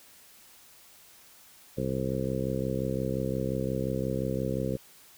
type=harmonic tone; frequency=65.7 Hz; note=C2; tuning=8 cents sharp; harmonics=1 / 2 / 3 / 4 / 5 / 6 / 7 / 8; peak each=-40 / -33 / -34 / -37 / -38 / -38 / -36 / -35 dBFS; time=1.77-4.77 s; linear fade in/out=10 ms; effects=white hiss -55 dBFS RMS until 5.17 s

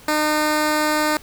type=tone; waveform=10% pulse; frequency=304.3 Hz; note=D#4; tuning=38 cents flat; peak=-9 dBFS; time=0.08-1.17 s; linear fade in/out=2 ms; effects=pink hiss -45 dBFS RMS until 1.22 s

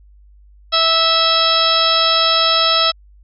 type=harmonic tone with a mistuned harmonic; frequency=655 Hz; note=E5; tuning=11 cents flat; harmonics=1 / 2 / 3 / 4 / 5 / 6 / 7 / 8; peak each=-21 / -17 / -28 / -25 / -19 / -17 / -28 / -19 dBFS; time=0.72-2.92 s; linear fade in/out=20 ms; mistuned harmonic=7; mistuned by=-25 cents; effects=added 50 Hz sine -43 dBFS peak until 3.23 s

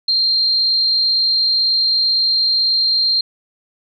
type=tone with amplitude modulation; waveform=sine; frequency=4186 Hz; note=C8; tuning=in tune; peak=-11 dBFS; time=0.08-3.21 s; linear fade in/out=5 ms; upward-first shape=sine; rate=243 Hz; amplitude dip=35%; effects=none

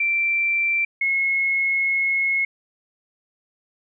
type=tone pair in turn; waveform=sine; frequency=2349 / 2173 Hz; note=D7 / C#7; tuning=0 / -35 cents; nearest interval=minor second; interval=135 cents; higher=first; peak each=-18 dBFS; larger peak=neither; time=0-0.85 / 1.01-2.45 s; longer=second; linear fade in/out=5 ms; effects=none

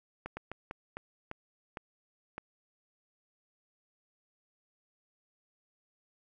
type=slowing click train; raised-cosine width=0.5 ms; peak=-24 dBFS; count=8; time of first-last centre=0.26-2.38 s; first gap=110 ms; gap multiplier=1.33; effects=none

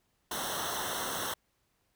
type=noise with comb filter; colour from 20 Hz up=pink; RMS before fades=-35 dBFS; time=0.31-1.34 s; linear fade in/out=5 ms; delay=0.42 ms; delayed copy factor=-1; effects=pink hiss -75 dBFS RMS until 1.95 s

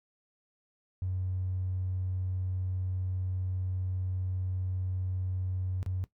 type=tone with dropouts; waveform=triangle; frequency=92.5 Hz; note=F#2; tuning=in tune; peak=-27 dBFS; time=1.02-6.04 s; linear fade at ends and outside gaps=0 ms; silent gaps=5.829-5.862 s; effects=noise-tail reverb RT60 0.1 s tail -17 dB re dry + tanh soft clip ceiling -26 dBFS

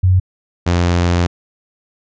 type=tone pair in turn; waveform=sine / sawtooth; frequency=92.5 / 87.31 Hz; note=F#2 / F2; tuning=0 / 0 cents; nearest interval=minor second; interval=100 cents; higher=first; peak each=-8 dBFS; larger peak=neither; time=0.03-0.2 / 0.66-1.27 s; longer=second; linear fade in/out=10 ms; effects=resampled to 16000 Hz

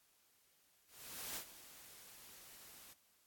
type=noise with ADSR envelope; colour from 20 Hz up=white; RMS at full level=-44 dBFS; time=0.87-2.94 s; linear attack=500 ms; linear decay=72 ms; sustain=-14 dB; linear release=16 ms; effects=white hiss -73 dBFS RMS until 3.26 s + AAC 64 kbps

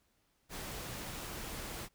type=noise; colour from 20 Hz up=pink; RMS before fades=-43 dBFS; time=0.49-1.89 s; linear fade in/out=50 ms; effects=pink hiss -75 dBFS RMS until 1.94 s

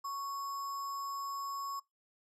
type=tone with sample-and-hold; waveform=sine; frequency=1110 Hz; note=C#6; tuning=2 cents sharp; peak=-36 dBFS; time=0.04-1.8 s; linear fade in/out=10 ms; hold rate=6300 Hz; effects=noise-tail reverb RT60 0.2 s tail -24 dB re dry + low-pass 11000 Hz 12 dB/octave

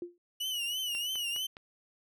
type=tone with exponential decay; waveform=sine; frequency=349.2 Hz; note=F4; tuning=in tune; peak=-32 dBFS; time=0.02-0.18 s; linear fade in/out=2 ms; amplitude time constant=33 ms
type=tone with vibrato; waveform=40% pulse; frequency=2924 Hz; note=F#7; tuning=21 cents flat; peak=-31 dBFS; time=0.4-1.47 s; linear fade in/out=10 ms; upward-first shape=triangle; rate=3.1 Hz; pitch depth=110 cents each way
type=click train; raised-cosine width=0.3 ms; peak=-30 dBFS; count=4; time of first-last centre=0.95-1.569 s; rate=4.85 Hz
effects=none

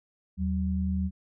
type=tone pair together; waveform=sine; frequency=79.3 / 188.61 Hz; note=D#2 / F#3; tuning=+33 / +33 cents; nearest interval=octave + minor third; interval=1500 cents; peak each=-28 dBFS; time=0.37-1.11 s; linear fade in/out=50 ms; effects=none

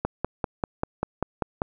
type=click train; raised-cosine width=1 ms; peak=-10 dBFS; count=9; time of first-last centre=0.05-1.619 s; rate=5.1 Hz; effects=none

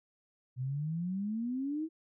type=exponential sweep; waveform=sine; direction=up; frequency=123.47 to 328 Hz; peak=-32 dBFS; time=0.56-1.89 s; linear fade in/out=50 ms; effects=none

